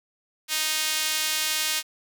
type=tone with high-pass filter; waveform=sawtooth; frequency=311.1 Hz; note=D#4; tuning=in tune; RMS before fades=-26 dBFS; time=0.48-1.83 s; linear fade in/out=50 ms; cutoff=2900 Hz; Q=0.78; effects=none